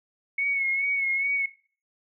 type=tone with vibrato; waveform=sine; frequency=2200 Hz; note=C#7; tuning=14 cents flat; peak=-23 dBFS; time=0.38-1.46 s; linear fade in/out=5 ms; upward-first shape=sine; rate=2.4 Hz; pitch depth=42 cents each way; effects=noise-tail reverb RT60 0.4 s tail -17 dB re dry